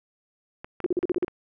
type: clicks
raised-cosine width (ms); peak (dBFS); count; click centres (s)
0.5; -22; 8; 0.645 / 0.803 / 0.844 / 1.029 / 1.095 / 1.145 / 1.228 / 1.281
type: tone bursts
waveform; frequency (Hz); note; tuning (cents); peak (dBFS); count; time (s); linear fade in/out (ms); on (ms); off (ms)
sine; 355.7; F4; +32; -20; 7; 0.84-1.247; 2; 23; 41
effects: none